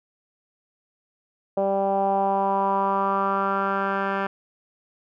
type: tone with low-pass filter sweep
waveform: 10% pulse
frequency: 196 Hz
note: G3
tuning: in tune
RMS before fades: -23 dBFS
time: 1.57-4.27 s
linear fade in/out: 5 ms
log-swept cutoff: 640 to 1800 Hz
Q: 4.1
effects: none